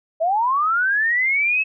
sine linear sweep, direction up, 622.3 to 2614 Hz, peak -16 dBFS, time 0.2-1.64 s, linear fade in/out 20 ms, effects none

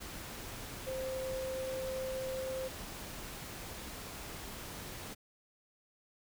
sine tone in noise, 523.3 Hz, C5, in tune, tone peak -36 dBFS, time 0.86-2.69 s, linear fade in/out 20 ms, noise pink, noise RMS -45 dBFS, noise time 0-5.15 s, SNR +6 dB, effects none

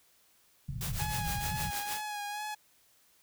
white low-pass noise, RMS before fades -37 dBFS, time 0.68-1.71 s, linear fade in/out 10 ms, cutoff 170 Hz, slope 48 dB/octave
white noise with tremolo, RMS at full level -36 dBFS, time 0.81-2.01 s, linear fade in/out 0 ms, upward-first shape triangle, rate 6.5 Hz, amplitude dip 85%
sawtooth tone with vibrato, 834 Hz, G#5, 7 cents sharp, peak -32 dBFS, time 0.99-2.55 s, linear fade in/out 10 ms, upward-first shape sine, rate 2.2 Hz, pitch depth 31 cents each way
effects white hiss -66 dBFS RMS until 3.22 s

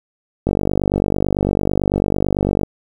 click train, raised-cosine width 2 ms, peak -3 dBFS, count 107, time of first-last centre 0.47-2.633 s, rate 49 Hz, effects 7-bit

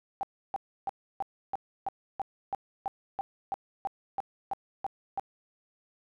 sine tone bursts, 784 Hz, G5, in tune, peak -28 dBFS, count 16, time 0.21-5.196 s, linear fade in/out 0 ms, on 21 ms, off 310 ms, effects none

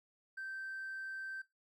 triangle tone, 1557 Hz, G6, 12 cents flat, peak -38 dBFS, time 0.37-1.42 s, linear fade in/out 10 ms, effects noise-tail reverb RT60 0.2 s tail -19 dB re dry + tanh soft clip ceiling -37 dBFS

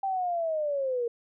sine linear sweep, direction down, 787 to 463.2 Hz, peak -26 dBFS, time 0.03-1.08 s, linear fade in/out 5 ms, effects none

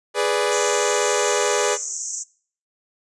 sawtooth chord, G# diminished, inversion none, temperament equal with one note detuned, 415.3 / 493.9 / 585 Hz, G#4 / B4 / D5, 0 / 0 / -7 cents, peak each -18 / -19 / -20 dBFS, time 0.14-1.78 s, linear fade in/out 50 ms
pink band-pass noise, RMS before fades -29 dBFS, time 0.51-2.24 s, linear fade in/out 20 ms, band 5900 to 7700 Hz, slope 96 dB/octave
effects noise-tail reverb RT60 0.5 s tail -23 dB re dry + resampled to 24000 Hz

